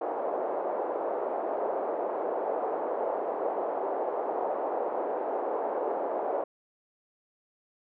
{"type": "band-pass noise", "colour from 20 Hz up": "white", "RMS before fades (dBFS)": -31, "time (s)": [0.01, 6.44], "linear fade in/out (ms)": 5, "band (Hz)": [400, 750], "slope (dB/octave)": 24, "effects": []}